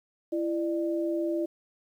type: tone pair together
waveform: sine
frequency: 335.4 / 597.6 Hz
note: E4 / D5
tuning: +30 / +30 cents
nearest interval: minor seventh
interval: 1000 cents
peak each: -27 / -32 dBFS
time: 0.32-1.46 s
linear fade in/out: 10 ms
effects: 10-bit